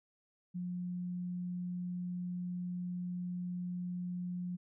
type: tone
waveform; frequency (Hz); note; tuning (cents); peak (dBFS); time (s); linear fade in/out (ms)
sine; 178.5; F3; +38; -36; 0.54-4.57; 20
effects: none